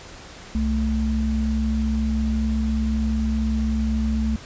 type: tone pair together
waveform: sine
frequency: 65.26 / 220 Hz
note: C2 / A3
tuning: -4 / 0 cents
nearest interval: octave + major sixth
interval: 2104 cents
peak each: -22 dBFS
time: 0.55-4.36 s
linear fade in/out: 0 ms
effects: pink hiss -41 dBFS RMS until 4.45 s + resampled to 16000 Hz